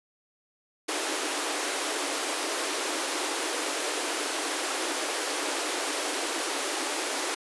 pink high-pass noise, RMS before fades -30 dBFS, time 0.88-7.35 s, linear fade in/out 10 ms, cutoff 280 Hz, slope 96 dB/octave, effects resampled to 24000 Hz

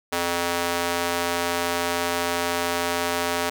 square tone with high-pass filter, 86.5 Hz, F2, 16 cents flat, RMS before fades -25 dBFS, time 0.12-3.5 s, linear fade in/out 10 ms, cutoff 500 Hz, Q 0.68, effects none

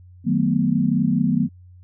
sine chord, B dominant seventh, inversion first, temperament just, 154.34 / 185.21 / 222.2 / 246.9 Hz, D#3 / F#3 / A3 / B3, -14 / +2 / +17 / 0 cents, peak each -23 / -22 / -22 / -21 dBFS, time 0.24-1.49 s, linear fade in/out 50 ms, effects added 90 Hz sine -43 dBFS peak until 1.83 s

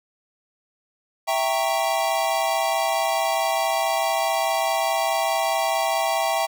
square chord, E diminished seventh, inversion none, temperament equal with one note detuned, 659.3 / 784 / 924.3 / 1108.7 Hz, E5 / G5 / Bb5 / Db6, 0 / 0 / -15 / 0 cents, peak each -25 / -25 / -29 / -31 dBFS, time 1.27-6.47 s, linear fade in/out 20 ms, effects none

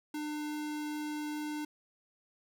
square tone, 300.4 Hz, D4, 39 cents sharp, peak -36 dBFS, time 0.14-1.65 s, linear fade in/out 5 ms, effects none

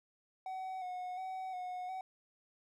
triangle tone with vibrato, 741 Hz, F#5, 2 cents sharp, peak -37 dBFS, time 0.46-2.01 s, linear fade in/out 2 ms, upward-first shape square, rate 1.4 Hz, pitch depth 29 cents each way, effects none

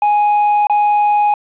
triangle tone with dropouts, 831 Hz, G#5, 1 cent sharp, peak -8 dBFS, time 0.02-1.34 s, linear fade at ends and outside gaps 2 ms, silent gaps 0.67-0.697 s, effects resampled to 8000 Hz + 7-bit

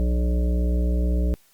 harmonic tone, 60.5 Hz, B1, 35 cents flat, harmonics 1 / 3 / 5 / 7 / 9 / 10, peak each -19 / -29 / -33 / -36 / -38 / -39 dBFS, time 0-1.34 s, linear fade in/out 0 ms, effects white hiss -59 dBFS RMS until 1.53 s + Opus 48 kbps

